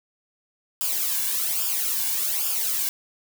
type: noise with flanger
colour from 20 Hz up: blue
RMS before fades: -25 dBFS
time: 0.81-2.89 s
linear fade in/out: 0 ms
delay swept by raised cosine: 0.49 to 1.59 ms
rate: 1.2 Hz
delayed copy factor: -0.7
effects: none